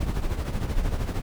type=noise with tremolo; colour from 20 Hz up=brown; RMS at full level=-23 dBFS; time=0-1.22 s; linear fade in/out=10 ms; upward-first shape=triangle; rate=13 Hz; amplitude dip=70%; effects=none